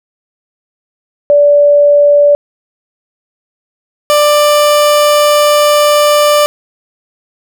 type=tone pair in turn; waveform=sine / 30% pulse; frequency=580 / 591.2 Hz; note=D5 / D5; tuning=-22 / +11 cents; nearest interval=unison; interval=33 cents; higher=second; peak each=-3 dBFS; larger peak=neither; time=1.3-2.35 / 4.1-6.46 s; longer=second; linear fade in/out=0 ms; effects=none